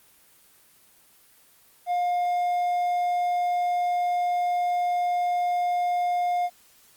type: tone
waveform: triangle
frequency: 710 Hz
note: F5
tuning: 28 cents sharp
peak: -20 dBFS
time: 1.86-6.5 s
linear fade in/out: 50 ms
effects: white hiss -57 dBFS RMS until 6.96 s + Opus 24 kbps